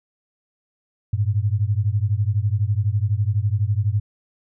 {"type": "beating tone pair", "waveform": "sine", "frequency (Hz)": [98.6, 110.6], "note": ["G2", "A2"], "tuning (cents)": [11, 9], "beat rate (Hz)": 12, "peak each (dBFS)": [-20, -21], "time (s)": [1.13, 4], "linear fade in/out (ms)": 5, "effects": []}